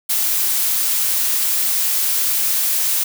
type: noise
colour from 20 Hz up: blue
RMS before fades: -18 dBFS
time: 0.09-3.04 s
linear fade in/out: 10 ms
effects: none